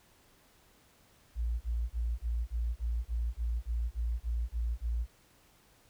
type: tone bursts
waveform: sine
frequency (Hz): 57.9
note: A#1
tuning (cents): -11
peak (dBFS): -29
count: 13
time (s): 1.35-5.066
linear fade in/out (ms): 50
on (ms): 260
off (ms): 28
effects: pink hiss -64 dBFS RMS until 5.89 s